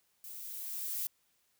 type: noise with level ramp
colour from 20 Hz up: violet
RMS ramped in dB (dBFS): -47 to -35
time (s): 0.24-1.07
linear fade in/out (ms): 2
effects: white hiss -74 dBFS RMS until 1.59 s